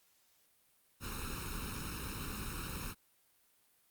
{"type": "noise with comb filter", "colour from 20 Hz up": "pink", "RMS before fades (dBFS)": -41, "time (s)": [1, 2.95], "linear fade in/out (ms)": 50, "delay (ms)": 0.75, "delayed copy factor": 0.9, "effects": ["white hiss -71 dBFS RMS until 3.9 s", "Opus 48 kbps"]}